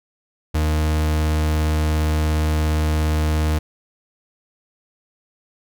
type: tone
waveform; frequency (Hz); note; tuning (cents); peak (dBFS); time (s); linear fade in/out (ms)
40% pulse; 77.2; D#2; -13; -16; 0.54-3.59; 10
effects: none